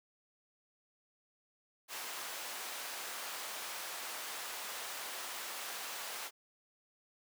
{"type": "high-pass noise", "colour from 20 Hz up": "pink", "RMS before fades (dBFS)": -43, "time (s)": [1.88, 6.31], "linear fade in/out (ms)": 50, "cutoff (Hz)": 770, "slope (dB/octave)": 12, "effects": []}